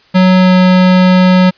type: tone with pitch glide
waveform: square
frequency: 185 to 183.83 Hz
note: F#3 to F#3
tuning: 0 to -11 cents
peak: -5 dBFS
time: 0.14-1.51 s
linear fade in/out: 20 ms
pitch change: -11 cents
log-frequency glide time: 0.38-0.53 s
effects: white hiss -47 dBFS RMS until 1.57 s + resampled to 11025 Hz